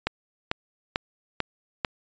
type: click train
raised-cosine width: 0.3 ms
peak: -8 dBFS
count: 5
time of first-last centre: 0.07-1.848 s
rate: 2.25 Hz
effects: resampled to 16000 Hz